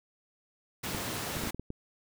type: high-pass noise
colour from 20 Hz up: pink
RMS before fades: -36 dBFS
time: 0.83-1.51 s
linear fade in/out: 10 ms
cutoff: 100 Hz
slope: 12 dB/octave
type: clicks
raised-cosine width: 3 ms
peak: -24 dBFS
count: 7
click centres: 0.948 / 1.368 / 1.437 / 1.473 / 1.546 / 1.596 / 1.704 s
effects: none